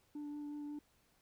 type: tone with vibrato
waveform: sine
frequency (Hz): 293.7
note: D4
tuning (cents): 0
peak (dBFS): -39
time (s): 0.15-0.79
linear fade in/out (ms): 5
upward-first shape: sine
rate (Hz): 5.5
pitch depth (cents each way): 11
effects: tanh soft clip ceiling -41 dBFS + pink hiss -73 dBFS RMS until 1.21 s